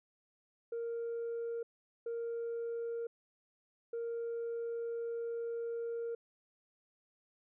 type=tone bursts at uneven times; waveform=sine; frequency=465.4 Hz; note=A#4; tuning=3 cents flat; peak=-34 dBFS; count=3; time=0.72-1.63 / 2.06-3.07 / 3.93-6.15 s; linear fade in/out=5 ms; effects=tanh soft clip ceiling -34 dBFS